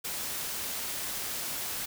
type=noise; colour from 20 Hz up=white; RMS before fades=-35 dBFS; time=0.04-1.86 s; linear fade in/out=10 ms; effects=none